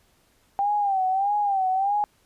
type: tone with vibrato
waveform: sine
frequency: 788 Hz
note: G5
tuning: 9 cents sharp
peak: -20 dBFS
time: 0.59-2.04 s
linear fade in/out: 0 ms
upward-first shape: sine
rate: 1.6 Hz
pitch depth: 94 cents each way
effects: pink hiss -63 dBFS RMS until 2.25 s + resampled to 32000 Hz